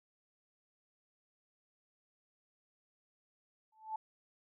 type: tone with exponential growth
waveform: sine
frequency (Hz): 874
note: A5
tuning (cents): -12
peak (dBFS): -33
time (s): 3.72-3.96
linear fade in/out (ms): 5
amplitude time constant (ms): 51
effects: none